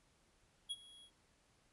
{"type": "tone with ADSR envelope", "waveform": "square", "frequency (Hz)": 3322, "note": "G#7", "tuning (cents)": 0, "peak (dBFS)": -38, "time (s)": [0.69, 1.11], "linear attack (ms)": 21, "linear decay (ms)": 40, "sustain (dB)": -20, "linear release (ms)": 70, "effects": ["pink hiss -73 dBFS RMS until 1.72 s", "resampled to 24000 Hz"]}